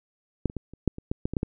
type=clicks; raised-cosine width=3 ms; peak=-9 / -27 / -18 / -30 / -8 / -24 / -13 / -13 / -18 / -12 / -13 dBFS; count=11; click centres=0.457 / 0.499 / 0.567 / 0.736 / 0.877 / 0.984 / 1.115 / 1.255 / 1.336 / 1.368 / 1.431 s; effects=none

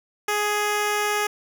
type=tone; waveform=10% pulse; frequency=416.9 Hz; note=G#4; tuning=7 cents sharp; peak=-13 dBFS; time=0.28-1.27 s; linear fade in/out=5 ms; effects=none

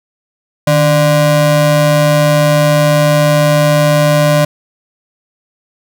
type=ring-modulated tone; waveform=square; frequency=220 Hz; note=A3; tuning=in tune; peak=-5 dBFS; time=0.67-4.45 s; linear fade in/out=5 ms; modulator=373 Hz; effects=none

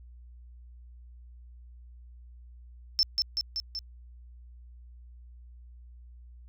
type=tone with echo; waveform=sine; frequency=5310 Hz; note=E8; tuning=12 cents sharp; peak=-20 dBFS; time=2.99-3.03 s; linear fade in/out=0 ms; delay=190 ms; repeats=4; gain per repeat=-3 dB; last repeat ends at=3.79 s; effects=added 60 Hz sine -47 dBFS peak until 6.48 s

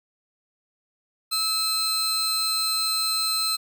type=tone pair together; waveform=sawtooth; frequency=1296 / 4115 Hz; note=E6 / C8; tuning=-30 / -30 cents; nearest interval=octave + minor sixth; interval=2000 cents; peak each=-27 / -20 dBFS; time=1.31-3.57 s; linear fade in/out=20 ms; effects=none

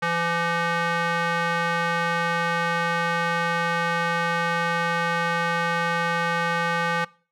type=tone with band-pass filter; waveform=square; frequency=169.6 Hz; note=E3; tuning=50 cents sharp; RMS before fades=-24 dBFS; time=0.02-7.05 s; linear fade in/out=10 ms; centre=1500 Hz; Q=1.4; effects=noise-tail reverb RT60 0.4 s tail -22 dB re dry

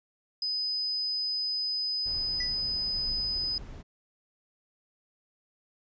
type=tone; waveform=sine; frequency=5010 Hz; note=D#8; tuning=11 cents sharp; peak=-28 dBFS; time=0.42-3.58 s; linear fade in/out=2 ms
type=noise; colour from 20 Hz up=brown; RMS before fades=-42 dBFS; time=2.05-3.83 s; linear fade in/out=20 ms
type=tone with exponential decay; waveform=square; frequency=1975.5 Hz; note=B6; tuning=in tune; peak=-34 dBFS; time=2.4-2.59 s; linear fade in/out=5 ms; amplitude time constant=40 ms
effects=resampled to 16000 Hz

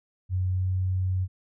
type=tone with pitch glide; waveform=sine; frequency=92.3 to 92.94 Hz; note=F#2 to F#2; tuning=-4 to +8 cents; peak=-23 dBFS; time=0.29-1.28 s; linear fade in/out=50 ms; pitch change=+12 cents; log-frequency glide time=0.53-0.65 s; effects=none

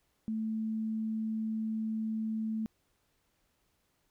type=tone; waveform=sine; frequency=220 Hz; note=A3; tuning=in tune; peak=-31 dBFS; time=0.28-2.66 s; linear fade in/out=0 ms; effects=pink hiss -75 dBFS RMS until 4.1 s

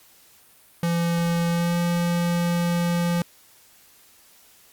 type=tone with pitch glide; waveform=square; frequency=170 to 172.57 Hz; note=F3 to F3; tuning=-46 to -20 cents; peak=-21 dBFS; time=0.83-3.22 s; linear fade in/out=2 ms; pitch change=+26 cents; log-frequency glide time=1.49-1.76 s; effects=white hiss -54 dBFS RMS until 4.72 s + Opus 48 kbps

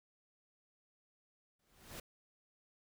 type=noise with exponential growth; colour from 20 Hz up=pink; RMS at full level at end=-44 dBFS; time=1.59-2 s; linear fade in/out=5 ms; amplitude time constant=89 ms; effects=none

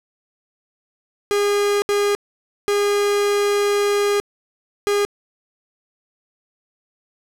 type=tone bursts at uneven times; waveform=45% pulse; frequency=408.2 Hz; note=G#4; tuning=30 cents flat; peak=-16 dBFS; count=4; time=1.31-1.82 / 1.89-2.15 / 2.68-4.2 / 4.87-5.05 s; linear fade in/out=0 ms; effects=low-pass 12000 Hz 12 dB/octave + 7-bit

